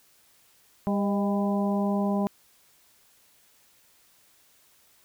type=harmonic tone with a mistuned harmonic; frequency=200.2 Hz; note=G3; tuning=37 cents sharp; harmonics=1 / 2 / 3 / 4 / 5; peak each=-24 / -33 / -32 / -34 / -37 dBFS; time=0.87-2.27 s; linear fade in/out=0 ms; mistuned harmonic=3; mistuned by=+46 cents; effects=white hiss -61 dBFS RMS until 5.04 s